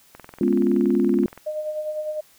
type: click train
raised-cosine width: 0.5 ms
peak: -25 dBFS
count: 27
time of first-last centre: 0.15-1.376 s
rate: 21.2 Hz
type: chord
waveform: sine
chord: C# dominant seventh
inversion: second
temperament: equal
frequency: 207.7 / 246.9 / 277.2 / 349.2 Hz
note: G#3 / B3 / C#4 / E#4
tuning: 0 / 0 / 0 / 0 cents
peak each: -22 / -22 / -23 / -21 dBFS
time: 0.41-1.26 s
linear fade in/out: 2 ms
type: tone with tremolo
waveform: sine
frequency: 612 Hz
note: D#5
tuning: 29 cents flat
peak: -23 dBFS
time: 1.46-2.21 s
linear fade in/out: 10 ms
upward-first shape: sine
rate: 9.9 Hz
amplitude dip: 50%
effects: white hiss -55 dBFS RMS until 2.38 s